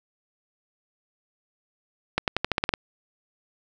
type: accelerating click train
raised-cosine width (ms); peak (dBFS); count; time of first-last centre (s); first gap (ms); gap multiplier
0.3; -6; 9; 2.18-2.738; 98; 0.9
effects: none

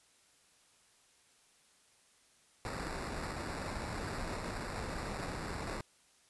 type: noise with sample-and-hold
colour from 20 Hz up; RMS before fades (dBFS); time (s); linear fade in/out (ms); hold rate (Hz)
pink; -40; 2.65-5.81; 0; 3150
effects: white hiss -67 dBFS RMS until 6.29 s + resampled to 24000 Hz

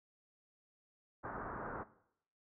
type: low-pass noise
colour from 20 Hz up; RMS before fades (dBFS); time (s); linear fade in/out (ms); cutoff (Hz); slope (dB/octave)
white; -44; 1.23-1.84; 20; 1500; 48
effects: noise-tail reverb RT60 0.7 s tail -17 dB re dry

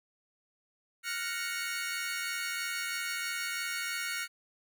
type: chord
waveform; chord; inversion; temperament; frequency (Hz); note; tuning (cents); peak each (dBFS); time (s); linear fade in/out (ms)
sawtooth; Gb major seventh; third; equal; 1396.9 / 1480 / 1864.7 / 2217; F6 / Gb6 / Bb6 / Db7; 0 / 0 / 0 / 0; -35 / -37 / -37 / -34; 1.03-4.28; 50
effects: none

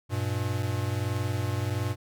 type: tone pair together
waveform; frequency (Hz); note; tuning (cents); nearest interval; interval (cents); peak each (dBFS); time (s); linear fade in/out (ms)
square; 97.7 / 119.1; G2 / A#2; -5 / +38; minor third; 343; -30 / -31; 0.09-1.96; 50
effects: none

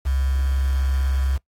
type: tone with quantisation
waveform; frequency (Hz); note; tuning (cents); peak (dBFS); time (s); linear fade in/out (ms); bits
sine; 66.9; C2; +39; -18; 0.05-1.38; 20; 6
effects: noise-tail reverb RT60 0.1 s tail -21 dB re dry + AAC 48 kbps

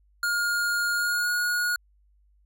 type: tone with pitch glide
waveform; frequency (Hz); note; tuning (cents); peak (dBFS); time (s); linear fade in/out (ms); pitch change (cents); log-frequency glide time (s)
square; 1421 to 1445; F6 to F#6; +30 to -41; -24; 0.23-1.76; 2; +29; 0.95-1.29
effects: added 50 Hz sine -59 dBFS peak until 2.45 s

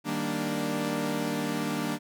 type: chord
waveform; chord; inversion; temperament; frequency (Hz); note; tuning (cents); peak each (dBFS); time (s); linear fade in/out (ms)
sawtooth; Eb major seventh; none; equal; 155.56 / 196 / 233.1 / 293.7; Eb3 / G3 / Bb3 / D4; 0 / 0 / 0 / 0; -32 / -31 / -29 / -28; 0.04-1.99; 50
effects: none

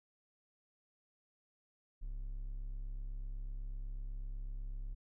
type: tone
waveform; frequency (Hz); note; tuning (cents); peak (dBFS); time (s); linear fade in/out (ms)
triangle; 34.02; C#1; -32; -37; 2.01-4.95; 20
effects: none

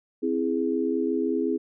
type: chord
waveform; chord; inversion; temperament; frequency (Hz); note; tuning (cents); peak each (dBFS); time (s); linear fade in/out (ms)
sine; C augmented; none; equal; 261.6 / 329.6 / 415.3; C4 / E4 / G#4; 0 / 0 / 0; -27; 0.22-1.58; 20
effects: none

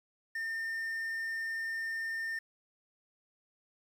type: tone with quantisation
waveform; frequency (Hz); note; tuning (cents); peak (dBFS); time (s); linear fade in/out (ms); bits
triangle; 1811; A6; +49; -32; 0.35-2.39; 5; 10
effects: none

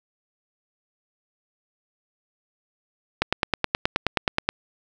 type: click train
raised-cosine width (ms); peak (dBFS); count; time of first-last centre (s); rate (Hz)
0.3; -3; 13; 3.22-4.49; 9.45
effects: none

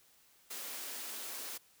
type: high-pass noise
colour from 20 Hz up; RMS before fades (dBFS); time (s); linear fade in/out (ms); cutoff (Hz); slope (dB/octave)
white; -43; 0.5-1.58; 10; 220; 96
effects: white hiss -66 dBFS RMS until 1.8 s

